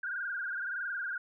sine tone with frequency modulation, 1519 Hz, F#6, 45 cents sharp, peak -33 dBFS, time 0.03-1.18 s, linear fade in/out 5 ms, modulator 21.6 Hz, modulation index 4.7, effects none

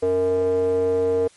square tone with band-pass filter, 92.5 Hz, F#2, in tune, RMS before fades -20 dBFS, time 0.02-1.28 s, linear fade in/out 10 ms, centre 490 Hz, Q 9.7, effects white hiss -53 dBFS RMS until 1.36 s + MP3 48 kbps

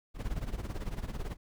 brown noise with tremolo, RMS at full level -33 dBFS, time 0.14-1.37 s, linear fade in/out 50 ms, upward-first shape sine, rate 18 Hz, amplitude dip 80%, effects none

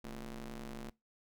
sawtooth ring-modulated tone, 123.47 Hz, B2, in tune, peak -36 dBFS, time 0.04-0.9 s, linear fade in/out 5 ms, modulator 97.8 Hz, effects noise-tail reverb RT60 0.2 s tail -21 dB re dry

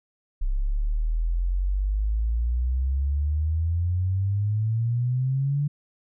sine exponential sweep, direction up, 32.7 to 146.83 Hz, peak -21 dBFS, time 0.41-5.68 s, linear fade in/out 10 ms, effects none

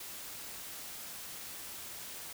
white noise, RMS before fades -45 dBFS, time 0-2.33 s, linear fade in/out 5 ms, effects none

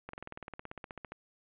slowing click train, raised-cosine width 0.5 ms, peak -27 dBFS, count 19, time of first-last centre 0.09-1.12 s, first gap 44 ms, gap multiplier 1.03, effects resampled to 8000 Hz + 10-bit

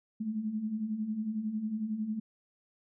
sine beating tone pair, 207.7 / 218.7 Hz, G#3 / A3, 0 / -10 cents, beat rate 11 Hz, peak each -39 / -32 dBFS, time 0.2-2.2 s, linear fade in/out 10 ms, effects none

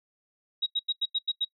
sine tone bursts, 3818 Hz, A#7, 41 cents sharp, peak -24 dBFS, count 7, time 0.62-1.45 s, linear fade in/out 10 ms, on 44 ms, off 87 ms, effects noise-tail reverb RT60 0.1 s tail -23 dB re dry

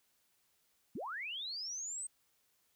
sine linear sweep, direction up, 150.7 to 8372 Hz, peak -39 dBFS, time 0.95-2.07 s, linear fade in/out 5 ms, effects white hiss -75 dBFS RMS until 2.75 s

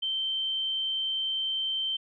sine tone, 3115 Hz, G7, 12 cents flat, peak -27 dBFS, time 0.02-1.97 s, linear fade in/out 10 ms, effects none

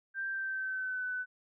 sine tone with pitch glide, 1576 to 1501.4 Hz, G6 to F#6, +9 to +25 cents, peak -33 dBFS, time 0.14-1.26 s, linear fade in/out 50 ms, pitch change -84 cents, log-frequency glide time 0.29-1.06 s, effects none

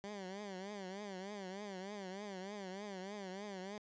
15% pulse tone with vibrato, 196 Hz, G3, in tune, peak -38 dBFS, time 0.04-3.78 s, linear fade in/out 0 ms, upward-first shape triangle, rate 3.3 Hz, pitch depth 140 cents each way, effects resampled to 16000 Hz + 12-bit

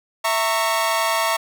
sawtooth chord, A# diminished, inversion second, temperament equal with one note detuned, 659.3 / 917.4 / 1108.7 Hz, E5 / A#5 / C#6, 0 / -28 / 0 cents, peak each -19 dBFS, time 0.24-1.37 s, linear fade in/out 10 ms, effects none

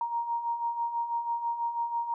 sine beating tone pair, 932.3 / 938.4 Hz, A#5 / A#5, 0 / +11 cents, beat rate 6.1 Hz, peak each -36 / -29 dBFS, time 0.01-2.14 s, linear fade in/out 2 ms, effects none

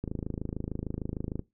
click train, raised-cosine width 3 ms, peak -20 dBFS, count 37, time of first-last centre 0.04-1.393 s, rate 26.6 Hz, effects noise-tail reverb RT60 0.2 s tail -19 dB re dry

